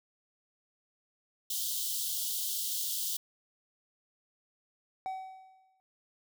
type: high-pass noise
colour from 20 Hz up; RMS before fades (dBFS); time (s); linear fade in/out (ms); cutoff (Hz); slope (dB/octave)
white; -34; 1.5-3.17; 5; 3000; 96
type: tone with exponential decay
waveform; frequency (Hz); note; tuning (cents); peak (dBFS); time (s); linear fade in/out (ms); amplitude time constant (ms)
triangle; 758; F#5; +42; -30; 5.06-5.8; 0; 160
effects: none